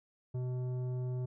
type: tone with tanh clipping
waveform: sine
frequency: 126 Hz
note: B2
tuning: 35 cents sharp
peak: -35 dBFS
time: 0.34-1.26 s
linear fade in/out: 10 ms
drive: 11 dB
effects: none